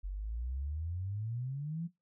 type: exponential sweep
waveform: sine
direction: up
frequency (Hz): 45.05 to 174.61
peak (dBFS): -35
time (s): 0.03-1.88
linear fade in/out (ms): 20
effects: noise-tail reverb RT60 0.2 s tail -18 dB re dry